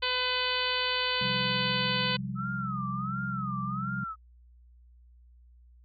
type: harmonic tone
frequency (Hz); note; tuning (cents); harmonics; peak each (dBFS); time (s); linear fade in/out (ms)
503; B4; +32; 1 / 2 / 3 / 4 / 5 / 6 / 7 / 8 / 9; -36 / -34 / -35 / -37 / -35 / -32 / -36 / -37 / -37; 0.02-2.17; 10
type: chord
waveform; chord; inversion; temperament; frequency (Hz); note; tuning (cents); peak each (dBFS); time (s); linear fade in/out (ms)
sine; C suspended fourth; none; equal with one note detuned; 130.81 / 175.83 / 196; C3 / F3 / G3; 0 / +12 / 0; -35 / -38 / -35; 1.21-4.04; 5
type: tone with vibrato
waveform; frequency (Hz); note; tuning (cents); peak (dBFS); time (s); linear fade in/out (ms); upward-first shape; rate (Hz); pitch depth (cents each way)
sine; 1281; E6; -50; -33; 2.35-4.16; 50; sine; 1.4; 160
effects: added 60 Hz sine -53 dBFS peak until 5.84 s + MP3 96 kbps